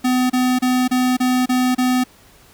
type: tone bursts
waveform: square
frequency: 252.6 Hz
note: B3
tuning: 39 cents sharp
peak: -15 dBFS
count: 7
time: 0.04-2.04 s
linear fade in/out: 10 ms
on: 260 ms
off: 30 ms
effects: pink hiss -49 dBFS RMS until 2.53 s